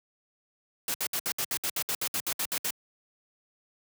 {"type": "noise bursts", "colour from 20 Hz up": "white", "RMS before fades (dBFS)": -30, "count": 15, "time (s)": [0.88, 2.706], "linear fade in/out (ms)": 2, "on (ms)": 62, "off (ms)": 64, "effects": ["high-pass 100 Hz 12 dB/octave"]}